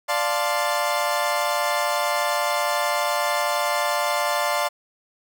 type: chord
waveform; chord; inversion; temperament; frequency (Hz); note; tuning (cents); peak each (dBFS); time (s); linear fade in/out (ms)
30% pulse; D minor seventh; none; equal; 587.3 / 698.5 / 880 / 1046.5; D5 / F5 / A5 / C6; 0 / 0 / 0 / 0; -23 / -24 / -25 / -24; 0.08-4.69; 20
effects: none